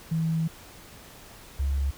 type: tone pair in turn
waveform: sine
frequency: 162 / 69.06 Hz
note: E3 / C#2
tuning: -30 / -6 cents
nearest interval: octave + minor third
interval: 1476 cents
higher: first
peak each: -23 dBFS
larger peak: neither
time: 0.11-0.48 / 1.59-1.91 s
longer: first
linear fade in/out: 10 ms
effects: pink hiss -48 dBFS RMS until 1.97 s